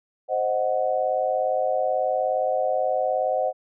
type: chord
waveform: sine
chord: C diminished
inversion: none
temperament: equal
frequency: 523.3 / 622.3 / 740 Hz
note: C5 / Eb5 / Gb5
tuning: 0 / 0 / 0 cents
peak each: -25 dBFS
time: 0.28-3.53 s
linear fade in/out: 50 ms
effects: none